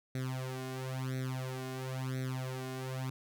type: tone with flanger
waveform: sawtooth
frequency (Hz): 130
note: C3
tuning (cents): -11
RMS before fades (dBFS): -38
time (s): 0.15-3.1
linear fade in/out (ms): 2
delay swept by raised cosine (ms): 0.5 to 2.8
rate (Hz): 0.98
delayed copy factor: +1
effects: none